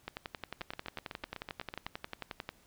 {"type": "two click trains", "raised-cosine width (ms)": 0.3, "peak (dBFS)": [-24, -22], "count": [11, 28], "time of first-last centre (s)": [[0.61, 1.865], [0.08, 2.491]], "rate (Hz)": [7.97, 11.2], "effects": ["pink hiss -65 dBFS RMS until 2.66 s"]}